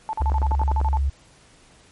sine tone bursts, 877 Hz, A5, 6 cents flat, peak -23 dBFS, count 11, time 0.09-0.971 s, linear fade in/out 0 ms, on 41 ms, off 43 ms
sine tone, 69 Hz, C#2, 7 cents flat, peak -18 dBFS, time 0.2-1.1 s, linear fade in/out 10 ms
click train, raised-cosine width 1 ms, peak -16 dBFS, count 7, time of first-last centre 0.22-0.814 s, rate 10.1 Hz
effects pink hiss -53 dBFS RMS until 1.91 s + MP3 48 kbps

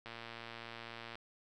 click train, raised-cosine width 0.3 ms, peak -30 dBFS, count 128, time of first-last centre 0.06-1.155 s, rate 116 Hz, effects none

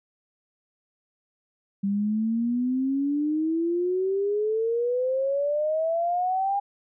sine exponential sweep, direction up, 196 to 810 Hz, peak -22 dBFS, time 1.83-6.6 s, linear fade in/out 10 ms, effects none

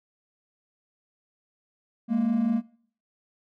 triangle tone pair together, 207.7 / 233.1 Hz, G#3 / A#3, 0 / 0 cents, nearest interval major second, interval 200 cents, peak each -24 / -20 dBFS, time 2.08-2.62 s, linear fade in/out 50 ms, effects noise-tail reverb RT60 0.5 s tail -20 dB re dry + tanh soft clip ceiling -14 dBFS

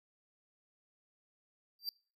square tone with exponential growth, 4699 Hz, D8, in tune, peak -32 dBFS, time 1.79-1.89 s, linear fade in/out 1 ms, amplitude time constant 21 ms, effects noise-tail reverb RT60 0.4 s tail -25 dB re dry

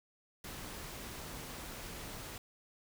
pink noise with amplitude modulation, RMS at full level -44 dBFS, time 0.44-2.38 s, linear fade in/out 2 ms, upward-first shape sine, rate 295 Hz, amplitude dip 35%, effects none

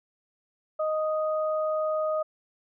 sine tone pair together, 622.2 / 1244.5 Hz, D#5 / D#6, 0 / 0 cents, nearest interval octave, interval 1200 cents, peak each -25 / -32 dBFS, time 0.79-2.23 s, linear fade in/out 10 ms, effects none

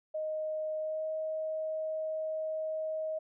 sine tone with pitch glide, 622.3 to 629.5 Hz, D#5 to D#5, 0 to +20 cents, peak -32 dBFS, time 0.14-3.19 s, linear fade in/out 10 ms, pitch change +20 cents, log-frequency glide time 0.79-1.07 s, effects none

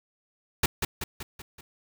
pink noise with echo, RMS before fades -22 dBFS, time 0.63-0.66 s, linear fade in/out 5 ms, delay 190 ms, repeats 5, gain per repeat -5 dB, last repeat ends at 1.61 s, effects none

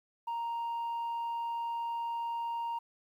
sine tone, 932.3 Hz, A#5, in tune, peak -30 dBFS, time 0.27-2.79 s, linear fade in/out 10 ms, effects tanh soft clip ceiling -32 dBFS + 11-bit

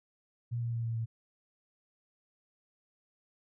sine tone with pitch steps, 118.7 / 117.4 / 116.12 / 114.86 / 113.6 Hz, A#2 / A#2 / A#2 / A#2 / A#2, +32 / +13 / -6 / -25 / -44 cents, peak -31 dBFS, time 0.51-1.06 s, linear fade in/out 20 ms, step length 110 ms, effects none

